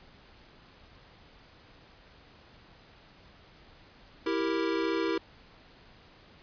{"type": "chord", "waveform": "square", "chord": "E diminished", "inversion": "none", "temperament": "equal", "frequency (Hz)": [329.6, 392, 466.2], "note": ["E4", "G4", "Bb4"], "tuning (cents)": [0, 0, 0], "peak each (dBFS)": [-31, -33, -34], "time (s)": [4.26, 5.18], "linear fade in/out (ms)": 5, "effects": ["pink hiss -56 dBFS RMS until 6.42 s", "resampled to 11025 Hz"]}